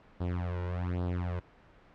sawtooth tone with flanger, 88.9 Hz, F2, 31 cents sharp, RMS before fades -33 dBFS, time 0.2-1.4 s, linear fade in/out 10 ms, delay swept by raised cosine 0.22 to 2.12 ms, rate 1.2 Hz, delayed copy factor +0.9, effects pink hiss -58 dBFS RMS until 1.94 s + low-pass 2000 Hz 12 dB/octave

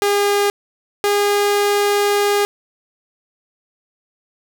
sawtooth tone pair in turn, 406.3 / 408.3 Hz, G#4 / G#4, -38 / -29 cents, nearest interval unison, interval 9 cents, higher second, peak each -10 dBFS, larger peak neither, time 0.02-0.5 / 1.04-2.45 s, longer second, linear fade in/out 0 ms, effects 7-bit

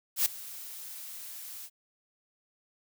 blue noise with ADSR envelope, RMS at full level -23 dBFS, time 0.16-1.7 s, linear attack 97 ms, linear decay 7 ms, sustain -20 dB, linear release 57 ms, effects none

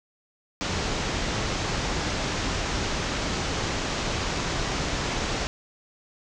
pink low-pass noise, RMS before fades -28 dBFS, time 0.61-5.47 s, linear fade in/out 0 ms, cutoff 7000 Hz, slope 48 dB/octave, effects none

